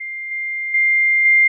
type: tone with level steps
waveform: sine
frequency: 2100 Hz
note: C7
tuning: 6 cents sharp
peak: -25 / -21 / -12 / -9 dBFS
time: 0-1.48 s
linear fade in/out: 10 ms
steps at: 0.31 / 0.74 / 1.25 s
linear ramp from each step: 5 ms
effects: none